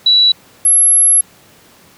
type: tone pair in turn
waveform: sine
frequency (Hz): 3931 / 11119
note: B7 / F9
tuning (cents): -9 / -9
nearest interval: octave + tritone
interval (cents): 1800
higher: second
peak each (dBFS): -6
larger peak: neither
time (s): 0.06-0.32 / 0.65-1.21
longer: second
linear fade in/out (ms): 5
effects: pink hiss -45 dBFS RMS until 1.97 s + high-pass 100 Hz 12 dB/octave